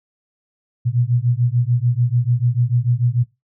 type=beating tone pair; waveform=sine; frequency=118.2 / 125 Hz; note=A#2 / B2; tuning=+24 / +21 cents; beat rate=6.8 Hz; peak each=-18 dBFS; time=0.85-3.24 s; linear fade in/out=20 ms; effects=noise-tail reverb RT60 0.2 s tail -18 dB re dry